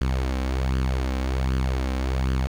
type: tone with flanger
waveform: sawtooth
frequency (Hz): 65.2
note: C2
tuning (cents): -5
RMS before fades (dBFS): -24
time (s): 0.01-2.47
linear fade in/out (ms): 0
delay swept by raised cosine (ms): 0.64 to 3.84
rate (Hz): 1.3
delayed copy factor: +0.6
effects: low-pass 6000 Hz 12 dB/octave + 8-bit